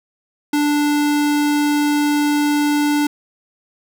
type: tone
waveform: square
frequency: 293.7 Hz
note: D4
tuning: in tune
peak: -15 dBFS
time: 0.53-3.07 s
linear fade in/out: 5 ms
effects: none